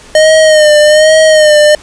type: tone with vibrato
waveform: square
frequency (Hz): 615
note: D#5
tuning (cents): -20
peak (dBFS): -3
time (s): 0.15-1.75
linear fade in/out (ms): 2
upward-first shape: sine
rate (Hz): 1.2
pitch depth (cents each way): 49
effects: pink hiss -35 dBFS RMS until 1.82 s + resampled to 22050 Hz